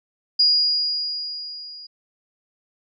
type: tone with level ramp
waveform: sine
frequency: 4873 Hz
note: D#8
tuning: 37 cents flat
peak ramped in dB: -12 to -37 dBFS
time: 0.39-1.87 s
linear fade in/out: 10 ms
effects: none